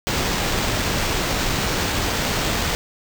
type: noise with sample-and-hold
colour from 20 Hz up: pink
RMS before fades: -22 dBFS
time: 0.07-2.75 s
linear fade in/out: 0 ms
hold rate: 11025 Hz
effects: none